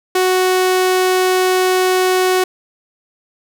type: tone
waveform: sawtooth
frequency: 370 Hz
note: F#4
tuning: in tune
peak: -8 dBFS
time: 0.15-2.44 s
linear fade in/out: 5 ms
effects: none